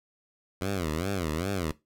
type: tone with vibrato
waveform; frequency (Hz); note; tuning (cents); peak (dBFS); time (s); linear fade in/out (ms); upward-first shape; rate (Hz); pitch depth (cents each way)
10% pulse; 87.31; F2; 0; -20; 0.61-1.72; 5; sine; 2.5; 240
effects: noise-tail reverb RT60 0.2 s tail -18 dB re dry